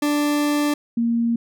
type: tone pair in turn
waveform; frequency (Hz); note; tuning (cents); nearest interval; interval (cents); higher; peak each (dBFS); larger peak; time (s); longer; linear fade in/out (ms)
40% pulse / sine; 293.7 / 233.1; D4 / A#3; 0 / 0; major third; 400; first; -17; neither; 0.02-0.74 / 0.97-1.36; first; 5
effects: none